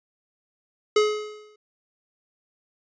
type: tone with exponential decay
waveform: square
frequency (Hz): 423.6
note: G#4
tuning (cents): +34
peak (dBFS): -15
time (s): 0.96-1.56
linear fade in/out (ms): 5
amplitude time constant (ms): 130
effects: resampled to 16000 Hz